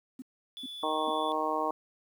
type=tone bursts; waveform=sine; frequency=258.5 Hz; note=C4; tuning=21 cents flat; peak=-38 dBFS; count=3; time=0.19-1.103 s; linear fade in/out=5 ms; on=31 ms; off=410 ms
type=tone; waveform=triangle; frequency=3455 Hz; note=A7; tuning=32 cents flat; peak=-38 dBFS; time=0.57-1.32 s; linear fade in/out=0 ms
type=harmonic tone; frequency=155.56 Hz; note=D#3; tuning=in tune; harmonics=2 / 3 / 4 / 5 / 6 / 7; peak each=-37 / -36 / -35 / -35 / -34 / -33 dBFS; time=0.83-1.71 s; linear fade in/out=2 ms
effects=10-bit